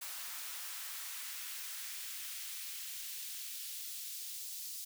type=noise with high-pass filter sweep; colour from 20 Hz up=white; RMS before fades=-44 dBFS; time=0.01-4.85 s; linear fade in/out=10 ms; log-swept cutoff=970 to 4600 Hz; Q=0.94; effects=none